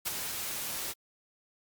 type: noise with ADSR envelope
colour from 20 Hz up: white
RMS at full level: -30 dBFS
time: 0.05-0.94 s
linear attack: 21 ms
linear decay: 20 ms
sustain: -6 dB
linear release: 33 ms
effects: Opus 48 kbps